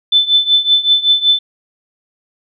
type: tone with tremolo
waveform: sine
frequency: 3520 Hz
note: A7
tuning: in tune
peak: -5 dBFS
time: 0.12-1.39 s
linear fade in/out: 5 ms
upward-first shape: triangle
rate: 5.3 Hz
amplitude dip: 90%
effects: none